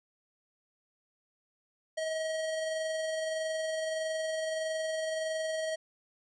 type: tone with amplitude modulation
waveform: square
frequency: 636 Hz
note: D#5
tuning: 38 cents sharp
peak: -31 dBFS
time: 1.97-5.76 s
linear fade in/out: 10 ms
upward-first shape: sine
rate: 21.6 Hz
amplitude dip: 25%
effects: resampled to 22050 Hz